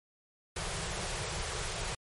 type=band-stop noise; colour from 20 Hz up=pink; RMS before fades=-36 dBFS; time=0.56-1.95 s; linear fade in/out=5 ms; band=190 to 340 Hz; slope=96 dB/octave; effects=MP3 48 kbps